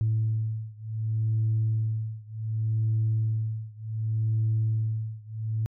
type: beating tone pair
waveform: sine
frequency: 110 / 110.67 Hz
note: A2 / A2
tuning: 0 / +11 cents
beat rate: 0.67 Hz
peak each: -26 / -27 dBFS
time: 0.01-5.66 s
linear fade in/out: 0 ms
effects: tanh soft clip ceiling -18 dBFS